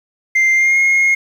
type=tone with pitch glide; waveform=sine; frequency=2093 to 2149 Hz; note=C7 to C7; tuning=0 to +46 cents; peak=-7 dBFS; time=0.35-1.15 s; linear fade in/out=10 ms; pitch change=+46 cents; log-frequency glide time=0.54-0.79 s; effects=tanh soft clip ceiling -9 dBFS + 7-bit